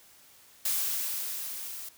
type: noise with level ramp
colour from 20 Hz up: blue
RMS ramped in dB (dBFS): -28 to -41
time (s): 0.65-1.89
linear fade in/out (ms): 5
effects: white hiss -57 dBFS RMS until 1.97 s